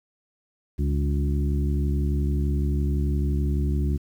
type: harmonic tone with a mistuned harmonic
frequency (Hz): 71.7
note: D2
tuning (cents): -41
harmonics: 1 / 2 / 3 / 4 / 5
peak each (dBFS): -22 / -28 / -32 / -34 / -36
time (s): 0.78-3.98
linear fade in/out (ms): 20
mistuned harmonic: 3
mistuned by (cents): -44
effects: 9-bit